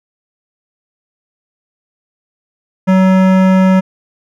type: tone with hard clipping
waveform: sine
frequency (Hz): 188.1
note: F#3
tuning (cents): +29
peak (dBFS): -8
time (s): 2.87-3.81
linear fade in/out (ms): 20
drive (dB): 17
effects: none